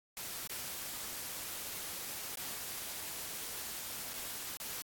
white noise with dropouts, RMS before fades -42 dBFS, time 0.17-4.82 s, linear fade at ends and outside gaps 0 ms, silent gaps 0.474-0.496 / 2.355-2.373 / 4.134-4.139 / 4.57-4.601 s, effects AAC 64 kbps

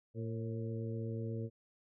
harmonic tone with a mistuned harmonic, 113.5 Hz, A#2, 46 cents flat, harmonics 1 / 2 / 3 / 4 / 5, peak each -38 / -44 / -47 / -45 / -52 dBFS, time 0.14-1.5 s, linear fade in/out 50 ms, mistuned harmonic 5, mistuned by -51 cents, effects none

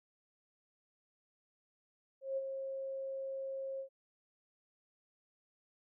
sine tone with ADSR envelope, 538 Hz, C5, 48 cents sharp, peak -32 dBFS, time 2.21-3.89 s, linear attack 160 ms, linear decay 35 ms, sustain -6 dB, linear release 93 ms, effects none

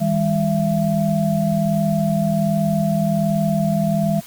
sine tone cluster, 160.5 / 201.8 / 672 Hz, E3 / G#3 / E5, -46 / -49 / +33 cents, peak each -20 / -19 / -22 dBFS, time 0-4.21 s, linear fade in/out 20 ms, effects white hiss -41 dBFS RMS until 4.26 s + Opus 48 kbps

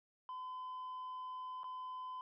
sine tone with dropouts, 1017 Hz, C6, 50 cents flat, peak -40 dBFS, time 0.29-2.21 s, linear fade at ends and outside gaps 1 ms, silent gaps 1.633-1.642 s, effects tanh soft clip ceiling -42 dBFS

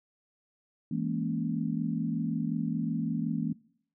sine chord, A# half-diminished seventh, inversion second, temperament equal, 164.81 / 207.7 / 233.1 / 277.2 Hz, E3 / G#3 / A#3 / C#4, 0 / 0 / 0 / 0 cents, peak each -33 / -35 / -32 / -36 dBFS, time 0.91-3.53 s, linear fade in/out 5 ms, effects noise-tail reverb RT60 0.6 s tail -21 dB re dry

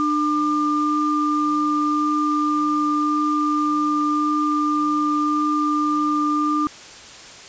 sine tone pair together, 299.7 / 1198.8 Hz, D4 / D6, +35 / +35 cents, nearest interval 2 octaves, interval 2400 cents, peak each -20 dBFS, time 0-6.67 s, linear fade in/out 0 ms, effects white hiss -40 dBFS RMS until 7.48 s + resampled to 16000 Hz

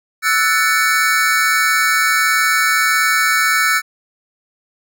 square chord, F# minor seventh, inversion third, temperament equal with one note detuned, 1318.5 / 1480 / 1760 / 2246 Hz, E6 / F#6 / A6 / C#7, 0 / 0 / 0 / +22 cents, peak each -19 dBFS, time 0.22-3.82 s, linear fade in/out 50 ms, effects none

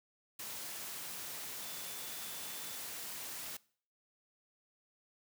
sine tone in noise, 3498 Hz, A7, 11 cents flat, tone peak -54 dBFS, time 1.62-2.78 s, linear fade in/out 5 ms, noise white, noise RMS -44 dBFS, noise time 0.39-3.57 s, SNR -13 dB, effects noise-tail reverb RT60 0.5 s tail -22 dB re dry + high-pass 100 Hz 12 dB/octave

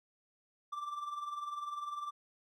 triangle tone with tremolo, 1174.7 Hz, D6, in tune, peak -33 dBFS, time 0.72-2.11 s, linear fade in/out 10 ms, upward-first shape triangle, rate 20 Hz, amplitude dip 70%, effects none

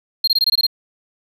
triangle tone bursts, 4215 Hz, C8, 12 cents sharp, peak -11 dBFS, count 8, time 0.24-0.667 s, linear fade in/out 5 ms, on 35 ms, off 21 ms, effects none

